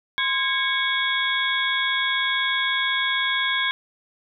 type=tone cluster; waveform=sine; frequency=1040 / 1639 / 2216 / 3355 / 3697 Hz; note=C6 / G#6 / C#7 / G#7 / A#7; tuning=-11 / -23 / -1 / +17 / -15 cents; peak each=-29 / -25 / -26 / -25 / -34 dBFS; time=0.18-3.71 s; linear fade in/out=0 ms; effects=none